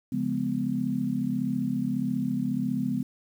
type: chord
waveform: sine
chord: C# dominant seventh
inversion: none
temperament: just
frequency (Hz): 138.59 / 173.24 / 207.9 / 249.5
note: C#3 / E#3 / G#3 / B3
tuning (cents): 0 / -14 / +2 / +18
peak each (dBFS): -34 / -34 / -30 / -28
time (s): 0.12-3.03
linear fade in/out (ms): 5
effects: 9-bit